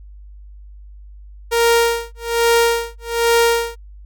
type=tone with tremolo; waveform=sawtooth; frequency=466.2 Hz; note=A#4; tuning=in tune; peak=-7 dBFS; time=1.51-3.76 s; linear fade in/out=20 ms; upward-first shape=sine; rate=1.2 Hz; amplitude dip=100%; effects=added 50 Hz sine -36 dBFS peak until 4.05 s